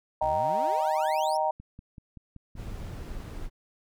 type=chord; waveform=sine; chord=Eb major; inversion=none; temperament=just; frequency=622.3 / 777.8 / 933.4 Hz; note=Eb5 / G5 / Bb5; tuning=0 / -14 / +2 cents; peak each=-28 dBFS; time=0.21-1.51 s; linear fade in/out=5 ms
type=exponential sweep; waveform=30% pulse; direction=up; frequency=51.91 to 5710 Hz; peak=-35 dBFS; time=0.22-1.37 s; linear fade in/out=5 ms
type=click train; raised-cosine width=5 ms; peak=-32 dBFS; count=8; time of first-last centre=1.6-2.936 s; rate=5.24 Hz
type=noise; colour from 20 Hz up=brown; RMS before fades=-37 dBFS; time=2.55-3.5 s; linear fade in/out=50 ms
effects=none